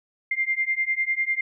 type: beating tone pair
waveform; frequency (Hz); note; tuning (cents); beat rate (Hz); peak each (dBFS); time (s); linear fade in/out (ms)
sine; 2097 / 2107; C7 / C7; +3 / +12; 10; -25; 0.31-1.41; 5
effects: none